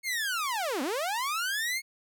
sawtooth linear two-way sweep, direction down then up, 2200 to 240 to 2200 Hz, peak -25 dBFS, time 0.03-1.82 s, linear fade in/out 50 ms, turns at 0.82 s, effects none

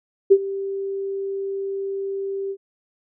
sine tone with ADSR envelope, 392 Hz, G4, in tune, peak -6 dBFS, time 0.3-2.57 s, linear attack 19 ms, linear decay 57 ms, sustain -18 dB, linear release 62 ms, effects none

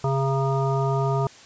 harmonic tone with a mistuned harmonic, 136 Hz, C#3, 33 cents flat, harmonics 1 / 3 / 5 / 7 / 9, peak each -22 / -27 / -29 / -30 / -32 dBFS, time 0.04-1.27 s, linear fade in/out 2 ms, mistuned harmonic 7, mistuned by -21 cents, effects white hiss -47 dBFS RMS until 1.45 s + resampled to 16000 Hz

